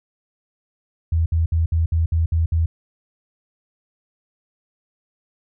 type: tone bursts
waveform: sine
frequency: 82.1 Hz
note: E2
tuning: 6 cents flat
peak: -15 dBFS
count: 8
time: 1.12-2.66 s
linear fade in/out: 5 ms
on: 140 ms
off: 60 ms
effects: none